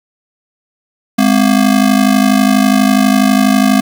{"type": "ring-modulated tone", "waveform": "square", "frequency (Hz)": 233, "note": "A#3", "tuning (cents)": -1, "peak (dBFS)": -5, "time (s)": [1.18, 3.81], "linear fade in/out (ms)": 10, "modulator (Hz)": 26.1, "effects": ["7-bit"]}